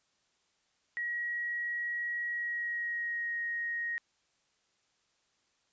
sine tone with pitch glide, 1907 to 1875.3 Hz, A#6 to A#6, +39 to +10 cents, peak -32 dBFS, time 0.97-3.98 s, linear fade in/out 0 ms, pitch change -29 cents, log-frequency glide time 2.28-3.4 s, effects white hiss -74 dBFS RMS until 5.72 s + resampled to 16000 Hz

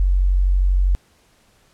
sine tone, 46.25 Hz, F#1, in tune, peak -13 dBFS, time 0-0.95 s, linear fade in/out 0 ms, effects pink hiss -57 dBFS RMS until 1.73 s + low-pass 11000 Hz 12 dB/octave

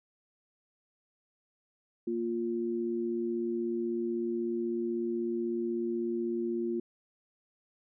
sine tone pair together, 233.1 / 349.3 Hz, A#3 / F4, 0 / 0 cents, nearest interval perfect fifth, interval 700 cents, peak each -34 / -31 dBFS, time 2.07-6.8 s, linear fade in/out 5 ms, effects none

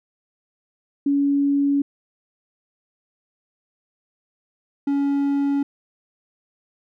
sine / triangle tone pair in turn, 282 / 281 Hz, C#4 / C#4, +30 / +24 cents, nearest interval unison, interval 6 cents, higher first, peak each -16 dBFS, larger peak neither, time 1.06-1.82 / 4.87-5.63 s, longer neither, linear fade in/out 5 ms, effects none

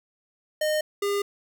square tone pair in turn, 613 / 404.1 Hz, D#5 / G#4, -26 / -47 cents, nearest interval perfect fifth, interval 721 cents, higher first, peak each -23 / -24 dBFS, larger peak first, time 0.61-0.81 / 1.02-1.22 s, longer neither, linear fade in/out 5 ms, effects none

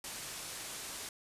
white low-pass noise, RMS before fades -44 dBFS, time 0.04-1.09 s, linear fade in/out 2 ms, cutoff 11000 Hz, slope 24 dB/octave, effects resampled to 32000 Hz

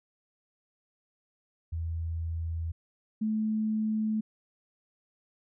sine tone pair in turn, 82.41 / 216.9 Hz, E2 / A3, 0 / -25 cents, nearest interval octave + perfect fourth, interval 1675 cents, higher second, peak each -30 / -26 dBFS, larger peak second, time 1.72-2.72 / 3.21-4.21 s, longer neither, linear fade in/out 10 ms, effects none

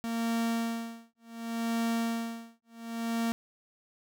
45% pulse tone with tremolo, 230 Hz, A#3, 23 cents flat, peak -27 dBFS, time 0.04-3.32 s, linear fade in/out 0 ms, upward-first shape sine, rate 0.68 Hz, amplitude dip 100%, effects none

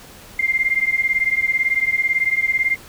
sine beating tone pair, 2095 / 2113 Hz, C7 / C7, +2 / +16 cents, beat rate 18 Hz, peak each -19 dBFS, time 0.39-2.76 s, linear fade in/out 5 ms, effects pink hiss -42 dBFS RMS until 2.88 s

